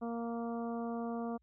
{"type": "harmonic tone", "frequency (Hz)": 232.9, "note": "A#3", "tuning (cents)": -1, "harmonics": [1, 2, 3, 4, 5, 6], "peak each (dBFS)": [-37, -42, -43, -51, -49, -58], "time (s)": [0.01, 1.38], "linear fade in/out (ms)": 20, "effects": ["added 60 Hz sine -70 dBFS peak until 1.42 s"]}